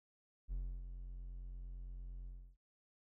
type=tone with ADSR envelope; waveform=triangle; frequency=44.4 Hz; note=F1; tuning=29 cents sharp; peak=-35 dBFS; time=0.48-2.57 s; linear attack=42 ms; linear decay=300 ms; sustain=-8 dB; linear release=310 ms; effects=none